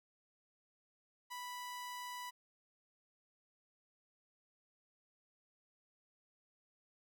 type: tone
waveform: sawtooth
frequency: 987 Hz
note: B5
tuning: 1 cent flat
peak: -40 dBFS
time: 1.3-2.31 s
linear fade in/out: 20 ms
effects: none